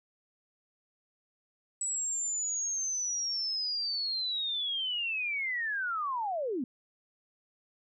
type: linear sweep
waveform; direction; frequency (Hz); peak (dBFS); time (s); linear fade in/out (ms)
sine; down; 7900 to 226.5; -30; 1.81-6.64; 2
effects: none